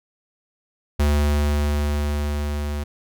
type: tone with level ramp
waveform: square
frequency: 73.4 Hz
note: D2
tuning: in tune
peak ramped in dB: -16 to -25 dBFS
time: 0.99-2.84 s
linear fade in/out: 10 ms
effects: none